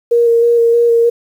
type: tone with vibrato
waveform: sine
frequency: 468.2 Hz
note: A#4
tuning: 8 cents sharp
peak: -7 dBFS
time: 0.11-1.1 s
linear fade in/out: 10 ms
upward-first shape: square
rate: 3.2 Hz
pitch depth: 13 cents each way
effects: 7-bit